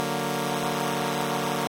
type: chord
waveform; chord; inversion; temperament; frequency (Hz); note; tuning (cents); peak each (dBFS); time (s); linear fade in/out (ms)
10% pulse; D augmented; none; equal; 146.83 / 185 / 233.1; D3 / F#3 / A#3; 0 / 0 / 0; -22 / -23 / -21; 0-1.67; 0
effects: AAC 48 kbps